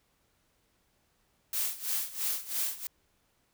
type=noise with tremolo; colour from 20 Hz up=blue; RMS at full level=-30 dBFS; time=1.53-2.87 s; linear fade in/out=2 ms; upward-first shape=sine; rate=3 Hz; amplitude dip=85%; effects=pink hiss -72 dBFS RMS until 3.53 s